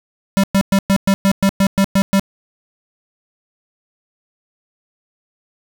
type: tone bursts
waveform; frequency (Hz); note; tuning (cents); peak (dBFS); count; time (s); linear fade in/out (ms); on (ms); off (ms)
square; 195.7; G3; -3; -11; 11; 0.37-2.196; 0; 66; 110
effects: none